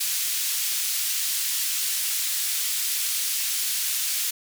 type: band-pass noise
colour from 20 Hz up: white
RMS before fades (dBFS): -26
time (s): 0-4.31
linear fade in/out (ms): 10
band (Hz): 2600 to 16000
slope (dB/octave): 12
effects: none